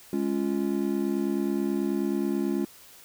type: chord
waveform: triangle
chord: Db major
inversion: second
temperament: just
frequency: 207.9 / 277.2 / 346.5 Hz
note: Ab3 / Db4 / F4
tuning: +2 / 0 / -14 cents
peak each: -27 dBFS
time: 0.13-2.65 s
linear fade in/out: 2 ms
effects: white hiss -51 dBFS RMS until 3.04 s